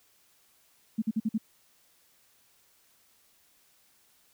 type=tone bursts; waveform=sine; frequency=220 Hz; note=A3; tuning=in tune; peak=-24 dBFS; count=5; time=0.98-1.381 s; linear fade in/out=10 ms; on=41 ms; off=49 ms; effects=white hiss -65 dBFS RMS until 4.33 s